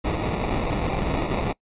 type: noise with sample-and-hold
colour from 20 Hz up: pink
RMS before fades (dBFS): -25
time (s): 0.04-1.53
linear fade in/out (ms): 10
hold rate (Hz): 1575
effects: noise-tail reverb RT60 0.1 s tail -24 dB re dry + resampled to 8000 Hz